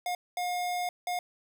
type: tone bursts at uneven times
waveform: square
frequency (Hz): 715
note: F5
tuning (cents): +41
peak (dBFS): -30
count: 3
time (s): 0.06-0.15 / 0.37-0.89 / 1.07-1.19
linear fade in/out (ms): 2
effects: none